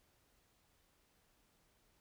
silence, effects pink hiss -74 dBFS RMS until 2 s

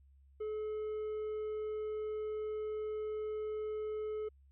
triangle tone with hard clipping, 428.7 Hz, A4, 45 cents flat, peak -37 dBFS, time 0.4-4.29 s, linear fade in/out 10 ms, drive 6 dB, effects added 68 Hz sine -60 dBFS peak until 4.51 s + resampled to 8000 Hz

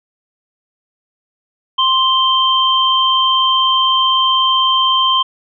sine tone pair together, 1046.5 / 3136 Hz, C6 / G7, 0 / 0 cents, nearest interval octave + perfect fifth, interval 1900 cents, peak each -13 dBFS, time 1.78-5.23 s, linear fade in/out 10 ms, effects none

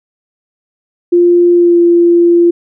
sine tone with pitch glide, 349.2 to 344 Hz, F4 to F4, 0 to -26 cents, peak -4 dBFS, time 1.12-2.51 s, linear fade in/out 10 ms, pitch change -26 cents, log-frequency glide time 1.53-1.79 s, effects none

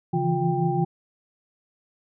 sine tone cluster, 139.1 / 163.4 / 169.2 / 355.4 / 790 Hz, C#3 / E3 / E3 / F4 / G5, +6 / -15 / +45 / +30 / +13 cents, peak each -27 dBFS, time 0.13-0.85 s, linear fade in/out 10 ms, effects none

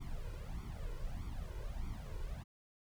brown noise with flanger, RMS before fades -42 dBFS, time 0-2.44 s, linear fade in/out 20 ms, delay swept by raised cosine 0.87 to 2.07 ms, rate 1.6 Hz, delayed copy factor +0.85, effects none

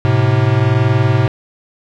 square tone pair together, 107.9 / 128.76 Hz, A2 / C3, -33 / -27 cents, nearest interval minor third, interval 306 cents, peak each -14 dBFS, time 0.05-1.28 s, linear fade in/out 0 ms, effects low-pass 3000 Hz 12 dB/octave

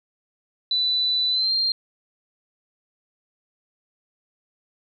sine tone with pitch glide, 3983 to 4188 Hz, B7 to C8, +14 to +1 cents, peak -19 dBFS, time 0.71-1.72 s, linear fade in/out 2 ms, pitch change +87 cents, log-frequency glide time 1.3-1.52 s, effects none

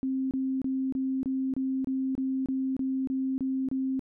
sine tone bursts, 264.2 Hz, C4, 17 cents sharp, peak -26 dBFS, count 13, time 0.03-3.994 s, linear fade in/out 0 ms, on 280 ms, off 27 ms, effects none

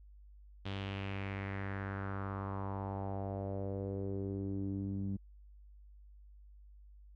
sawtooth tone with low-pass filter sweep, 98 Hz, G2, in tune, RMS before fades -39 dBFS, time 0.65-5.17 s, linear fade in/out 10 ms, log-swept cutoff 3400 to 220 Hz, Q 3.3, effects added 50 Hz sine -54 dBFS peak until 7.15 s

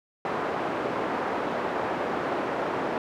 pink band-pass noise, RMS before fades -29 dBFS, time 0.25-2.98 s, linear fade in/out 2 ms, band 340 to 1200 Hz, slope 12 dB/octave, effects none

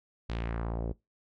sawtooth tone with low-pass filter sweep, 57.1 Hz, A#1, 35 cents flat, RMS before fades -34 dBFS, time 0.29-0.93 s, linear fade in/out 10 ms, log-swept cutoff 4200 to 420 Hz, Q 1.6, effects noise-tail reverb RT60 0.2 s tail -21 dB re dry

